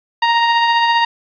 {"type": "tone with tremolo", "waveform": "sawtooth", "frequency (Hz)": 933, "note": "A#5", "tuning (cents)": 1, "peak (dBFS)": -6, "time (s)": [0.22, 1.05], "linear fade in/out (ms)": 5, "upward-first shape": "triangle", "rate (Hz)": 15, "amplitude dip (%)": 35, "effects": ["resampled to 11025 Hz", "7-bit"]}